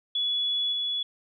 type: tone with level steps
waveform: sine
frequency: 3402 Hz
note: G#7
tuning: 41 cents sharp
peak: -24 / -26 dBFS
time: 0.15-1.03 s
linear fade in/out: 5 ms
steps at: 0.72 s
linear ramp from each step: 10 ms
effects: none